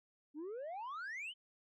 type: exponential sweep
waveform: sine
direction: up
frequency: 280.9 to 3136 Hz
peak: -39 dBFS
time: 0.34-1.34 s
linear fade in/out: 50 ms
effects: tanh soft clip ceiling -41 dBFS